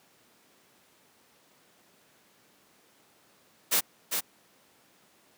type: noise with echo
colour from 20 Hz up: white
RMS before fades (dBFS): -24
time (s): 3.71-3.81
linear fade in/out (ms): 20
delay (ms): 400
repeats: 1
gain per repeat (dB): -5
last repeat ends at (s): 4.21
effects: pink hiss -62 dBFS RMS until 5.37 s + high-pass 200 Hz 12 dB/octave